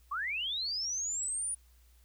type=linear sweep; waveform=sine; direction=up; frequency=1059 to 9700 Hz; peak=-32 dBFS; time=0.11-1.55 s; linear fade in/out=10 ms; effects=added 60 Hz sine -59 dBFS peak until 2.04 s + white hiss -69 dBFS RMS until 2.04 s